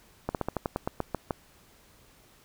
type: slowing click train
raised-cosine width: 1 ms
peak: -14 dBFS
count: 11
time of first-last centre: 0.29-1.308 s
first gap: 58 ms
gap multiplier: 1.12
effects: pink hiss -59 dBFS RMS until 2.44 s